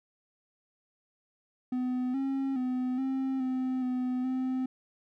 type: tone with pitch steps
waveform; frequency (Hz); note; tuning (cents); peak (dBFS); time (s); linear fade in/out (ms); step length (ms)
triangle; 251.9 / 270.3 / 253.3 / 265.3 / 257.8 / 252.4 / 258.3; B3 / C#4 / B3 / C4 / C4 / B3 / C4; +34 / -44 / +44 / +24 / -26 / +38 / -22; -26; 1.72-4.66; 5; 420
effects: none